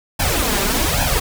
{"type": "noise with flanger", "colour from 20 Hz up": "pink", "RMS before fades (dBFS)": -18, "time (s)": [0.19, 1.2], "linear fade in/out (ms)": 10, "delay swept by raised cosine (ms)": [1.2, 5.1], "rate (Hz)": 1.2, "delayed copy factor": 0.95, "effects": []}